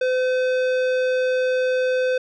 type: tone with tanh clipping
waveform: sine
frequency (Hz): 510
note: C5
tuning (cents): -44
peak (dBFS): -20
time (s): 0.01-2.18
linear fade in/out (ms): 5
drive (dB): 15
effects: none